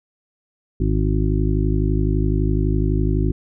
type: harmonic tone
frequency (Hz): 51.91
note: G#1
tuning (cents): 0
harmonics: 1 / 2 / 3 / 5 / 6 / 7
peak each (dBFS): -19 / -22 / -24 / -26 / -27 / -27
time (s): 0.8-3.32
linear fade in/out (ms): 5
effects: none